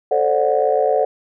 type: chord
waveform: sine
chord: D dominant seventh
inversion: second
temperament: just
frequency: 440.5 / 528.6 / 587.3 / 734.2 Hz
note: A4 / C5 / D5 / F#5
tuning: +2 / +18 / 0 / -14 cents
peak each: -19 dBFS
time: 0.11-1.05 s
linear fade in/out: 5 ms
effects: tanh soft clip ceiling -3 dBFS